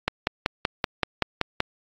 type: click train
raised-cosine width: 0.3 ms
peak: -5 dBFS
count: 9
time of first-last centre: 0.08-1.604 s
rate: 5.25 Hz
effects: AAC 64 kbps